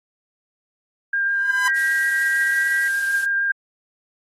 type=tone with vibrato; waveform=sine; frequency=1601 Hz; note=G6; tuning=36 cents sharp; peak=-18 dBFS; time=1.13-3.52 s; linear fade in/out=5 ms; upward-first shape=sine; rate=6.6 Hz; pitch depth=10 cents each way
type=tone with exponential growth; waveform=sawtooth; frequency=1006 Hz; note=B5; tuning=32 cents sharp; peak=-16 dBFS; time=1.28-1.68 s; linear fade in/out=2 ms; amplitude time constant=86 ms
type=tone with pitch glide; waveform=sine; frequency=1912 to 1932 Hz; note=A#6 to B6; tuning=+43 to -39 cents; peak=-23 dBFS; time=1.67-2.88 s; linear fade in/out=2 ms; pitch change=+18 cents; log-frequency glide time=2.45-2.64 s
type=noise; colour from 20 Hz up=blue; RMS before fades=-33 dBFS; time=1.76-3.25 s; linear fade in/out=0 ms
effects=AAC 32 kbps